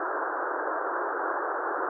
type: band-pass noise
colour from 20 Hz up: white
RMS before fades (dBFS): -30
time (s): 0-1.89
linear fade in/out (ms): 2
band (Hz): 310 to 1600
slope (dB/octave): 96
effects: none